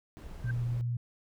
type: noise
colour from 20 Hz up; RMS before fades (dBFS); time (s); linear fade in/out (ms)
brown; -44; 0.17-0.81; 0
type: tone with exponential growth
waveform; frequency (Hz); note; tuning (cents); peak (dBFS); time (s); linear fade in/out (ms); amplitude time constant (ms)
sine; 1568; G6; 0; -34; 0.41-0.51; 5; 20
type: tone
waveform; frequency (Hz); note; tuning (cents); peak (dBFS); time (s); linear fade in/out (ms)
sine; 120; B2; -49; -29; 0.44-0.97; 5
effects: none